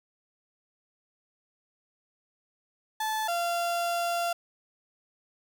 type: tone pair in turn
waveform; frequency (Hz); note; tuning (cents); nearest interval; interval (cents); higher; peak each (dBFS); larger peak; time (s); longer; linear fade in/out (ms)
35% pulse; 870 / 689.4; A5 / F5; -20 / -23; major third; 403; first; -26 / -25; second; 3-3.28 / 3.28-4.33; second; 5
effects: none